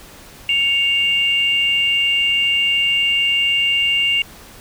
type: tone pair together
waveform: sine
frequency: 2217 / 2793 Hz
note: C#7 / F7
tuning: 0 / -1 cents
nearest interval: major third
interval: 399 cents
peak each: -21 / -14 dBFS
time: 0.49-4.22 s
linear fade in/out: 2 ms
effects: tanh soft clip ceiling -7 dBFS + pink hiss -41 dBFS RMS until 4.6 s